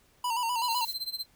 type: tone with vibrato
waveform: square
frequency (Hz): 950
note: A#5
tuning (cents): +33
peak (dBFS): -28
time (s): 0.24-0.85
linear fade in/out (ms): 5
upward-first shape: square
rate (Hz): 7.9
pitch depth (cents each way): 63
type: tone with tremolo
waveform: 45% pulse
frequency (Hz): 4108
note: C8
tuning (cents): -33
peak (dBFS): -29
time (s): 0.57-1.26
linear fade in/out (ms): 50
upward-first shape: sine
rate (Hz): 16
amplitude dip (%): 90
type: noise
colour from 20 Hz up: violet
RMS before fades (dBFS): -41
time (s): 0.7-0.94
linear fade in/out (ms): 10
effects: pink hiss -64 dBFS RMS until 1.35 s